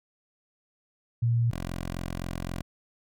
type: tone pair in turn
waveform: sine / 10% pulse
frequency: 117.3 / 43.79 Hz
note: A#2 / F1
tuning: +11 / +5 cents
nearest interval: octave + perfect fourth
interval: 1706 cents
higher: first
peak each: -21 / -24 dBFS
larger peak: first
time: 1.22-1.51 / 1.51-2.62 s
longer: second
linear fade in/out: 10 ms
effects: none